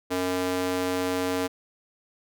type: tone with high-pass filter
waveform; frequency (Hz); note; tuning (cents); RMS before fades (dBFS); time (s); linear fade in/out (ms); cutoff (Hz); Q
square; 91.5; F#2; -19; -27; 0.1-1.48; 20; 350; 1.6
effects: none